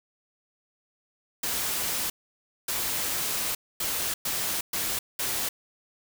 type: noise bursts at uneven times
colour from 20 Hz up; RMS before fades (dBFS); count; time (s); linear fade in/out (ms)
white; -29; 6; 1.43-2.1 / 2.68-3.55 / 3.8-4.14 / 4.25-4.61 / 4.73-4.99 / 5.19-5.49; 5
effects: none